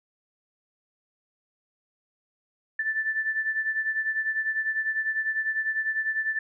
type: beating tone pair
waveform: sine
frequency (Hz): 1760 / 1770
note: A6 / A6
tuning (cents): 0 / +10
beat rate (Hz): 10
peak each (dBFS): -26 / -31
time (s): 2.79-6.39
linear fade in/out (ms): 5
effects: none